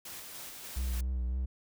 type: noise with tremolo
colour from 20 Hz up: white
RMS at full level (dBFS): -44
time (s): 0.05-1.01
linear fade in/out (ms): 5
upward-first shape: square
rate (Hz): 3.4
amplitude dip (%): 25
type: tone with vibrato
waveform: triangle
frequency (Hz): 62.6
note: B1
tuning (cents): +24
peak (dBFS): -28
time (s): 0.76-1.46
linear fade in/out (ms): 10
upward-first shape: triangle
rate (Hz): 3.6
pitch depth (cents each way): 64
effects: none